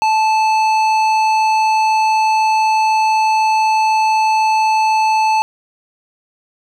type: tone with tanh clipping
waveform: triangle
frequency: 874 Hz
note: A5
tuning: 12 cents flat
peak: -13 dBFS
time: 0.02-5.42 s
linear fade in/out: 0 ms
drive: 17 dB
effects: none